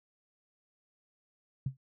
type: tone with exponential decay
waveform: sine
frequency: 133 Hz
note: C3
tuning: 29 cents sharp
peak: -26 dBFS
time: 1.66-1.77 s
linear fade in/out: 5 ms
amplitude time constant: 22 ms
effects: none